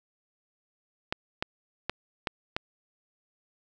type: clicks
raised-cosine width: 0.3 ms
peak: -12 dBFS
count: 5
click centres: 1.125 / 1.425 / 1.896 / 2.272 / 2.565 s
effects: none